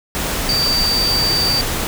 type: tone in noise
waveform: sine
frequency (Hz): 4638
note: D8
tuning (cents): -22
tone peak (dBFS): -15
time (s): 0.49-1.61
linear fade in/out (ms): 0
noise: pink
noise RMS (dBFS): -21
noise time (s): 0.15-1.87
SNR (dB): +3
effects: none